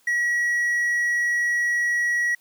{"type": "tone", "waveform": "triangle", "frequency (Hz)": 1919, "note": "A#6", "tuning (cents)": 50, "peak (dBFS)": -18, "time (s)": [0.07, 2.35], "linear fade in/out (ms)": 5, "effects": ["white hiss -61 dBFS RMS until 2.4 s", "high-pass 200 Hz 12 dB/octave"]}